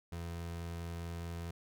30% pulse tone, 84.7 Hz, E2, 48 cents sharp, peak -37 dBFS, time 0.12-1.51 s, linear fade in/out 5 ms, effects none

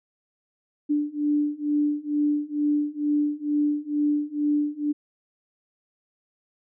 sine beating tone pair, 293.7 / 295.9 Hz, D4 / D4, 0 / +13 cents, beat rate 2.2 Hz, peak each -25 / -24 dBFS, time 0.89-4.93 s, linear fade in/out 20 ms, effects none

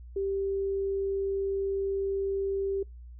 sine tone, 392 Hz, G4, in tune, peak -27 dBFS, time 0.16-2.83 s, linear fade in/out 5 ms, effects noise-tail reverb RT60 0.2 s tail -26 dB re dry + added 60 Hz sine -43 dBFS peak until 3.19 s

